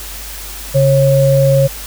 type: tone pair together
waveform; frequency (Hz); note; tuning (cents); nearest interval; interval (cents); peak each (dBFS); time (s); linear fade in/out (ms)
sine; 138.59 / 545; C#3 / C#5; 0 / -29; 2 octaves; 2371; -10; 0.74-1.68; 20
effects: added 50 Hz sine -30 dBFS peak until 1.86 s + white hiss -29 dBFS RMS until 1.86 s